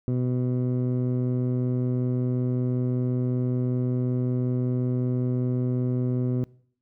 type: tone with low-pass filter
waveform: 15% pulse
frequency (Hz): 125.3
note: B2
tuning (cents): +25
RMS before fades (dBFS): -25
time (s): 0.08-6.44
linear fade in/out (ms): 0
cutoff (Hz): 300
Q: 0.51
effects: noise-tail reverb RT60 0.6 s tail -23 dB re dry